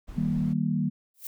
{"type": "noise", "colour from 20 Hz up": "brown", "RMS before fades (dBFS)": -41, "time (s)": [0.07, 0.54], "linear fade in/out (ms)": 20}
{"type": "chord", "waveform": "sine", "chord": "Eb major", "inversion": "none", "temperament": "equal with one note detuned", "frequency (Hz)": [155.56, 193.19, 233.1], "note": ["Eb3", "G3", "Bb3"], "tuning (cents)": [0, -25, 0], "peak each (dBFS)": -28, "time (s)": [0.16, 0.9], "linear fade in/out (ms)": 20}
{"type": "noise with exponential growth", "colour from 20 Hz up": "violet", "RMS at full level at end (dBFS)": -33, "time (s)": [1.14, 1.27], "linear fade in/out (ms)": 2, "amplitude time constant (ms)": 28}
{"effects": []}